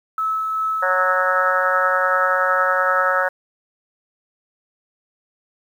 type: tone with tremolo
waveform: sine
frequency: 1300 Hz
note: E6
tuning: 24 cents flat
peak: -18 dBFS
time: 0.18-3.23 s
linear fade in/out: 2 ms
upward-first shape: sine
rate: 2.6 Hz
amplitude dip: 25%
type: harmonic tone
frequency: 184.2 Hz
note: F#3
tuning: 7 cents flat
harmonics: 3 / 4 / 5 / 6 / 7 / 8 / 9 / 10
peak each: -22 / -28 / -27 / -31 / -30 / -23 / -24 / -31 dBFS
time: 0.82-3.29 s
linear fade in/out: 10 ms
effects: 8-bit